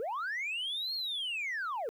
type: linear two-way sweep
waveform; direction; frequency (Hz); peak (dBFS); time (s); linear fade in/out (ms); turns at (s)
sine; up then down; 415.3 to 4348 to 415.3; -31; 0-1.89; 0; 0.94
effects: tanh soft clip ceiling -31 dBFS + 11-bit